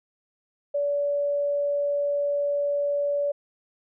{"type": "tone", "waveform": "sine", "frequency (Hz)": 574, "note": "D5", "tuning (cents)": -40, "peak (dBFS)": -22, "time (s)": [0.74, 3.32], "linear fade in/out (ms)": 10, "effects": []}